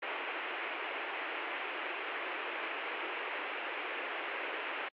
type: band-pass noise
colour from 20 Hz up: white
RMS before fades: -39 dBFS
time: 0.02-4.89 s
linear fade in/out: 10 ms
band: 310 to 2800 Hz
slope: 48 dB/octave
effects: AAC 64 kbps